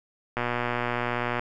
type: click train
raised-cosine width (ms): 0.5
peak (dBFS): -12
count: 125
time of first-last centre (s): 0.37-1.395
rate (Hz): 121
effects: none